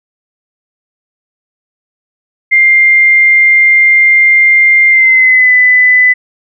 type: tone with pitch glide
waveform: sine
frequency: 2100 to 2001 Hz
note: C7 to B6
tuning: +6 to +22 cents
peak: -3 dBFS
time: 2.51-6.14 s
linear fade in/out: 20 ms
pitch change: -84 cents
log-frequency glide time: 4.9-5.52 s
effects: none